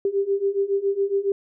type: beating tone pair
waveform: sine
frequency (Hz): 392 / 399.2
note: G4 / G4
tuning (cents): 0 / +32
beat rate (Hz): 7.2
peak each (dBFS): -24 / -22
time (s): 0.05-1.32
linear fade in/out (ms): 2
effects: none